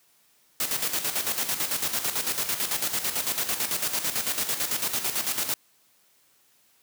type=noise with tremolo; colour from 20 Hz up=white; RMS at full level=-26 dBFS; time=0.6-5.54 s; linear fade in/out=2 ms; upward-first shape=square; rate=9 Hz; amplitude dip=60%; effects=white hiss -63 dBFS RMS until 6.82 s + high-pass 100 Hz 12 dB/octave